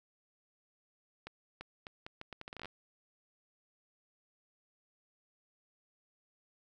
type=accelerating click train; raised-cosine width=0.3 ms; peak=-28 dBFS; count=15; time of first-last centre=1.27-2.656 s; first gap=340 ms; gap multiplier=0.76; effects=none